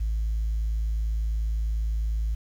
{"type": "tone", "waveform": "sine", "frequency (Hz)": 54.3, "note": "A1", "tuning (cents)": -22, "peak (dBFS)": -22, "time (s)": [0, 2.35], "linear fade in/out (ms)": 10, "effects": ["tanh soft clip ceiling -21 dBFS", "9-bit"]}